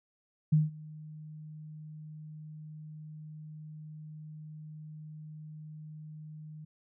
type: tone with ADSR envelope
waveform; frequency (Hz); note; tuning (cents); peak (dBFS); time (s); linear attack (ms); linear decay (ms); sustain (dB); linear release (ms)
sine; 153.9; D#3; -19; -19; 0.52-6.65; 11; 170; -24; 8
effects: none